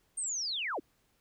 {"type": "linear sweep", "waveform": "sine", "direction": "down", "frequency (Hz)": [8870, 200.3], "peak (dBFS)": -32, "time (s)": [0.17, 0.8], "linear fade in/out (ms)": 10, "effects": ["pink hiss -72 dBFS RMS until 1.2 s"]}